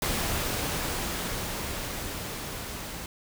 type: noise with level ramp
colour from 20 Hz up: pink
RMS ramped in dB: -28 to -38 dBFS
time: 0.02-3.06 s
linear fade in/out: 2 ms
effects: none